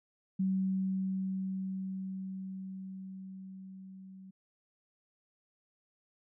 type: tone with level ramp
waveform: sine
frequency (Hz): 190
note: F#3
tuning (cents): +46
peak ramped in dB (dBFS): -27 to -48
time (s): 0.39-4.31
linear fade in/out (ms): 10
effects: none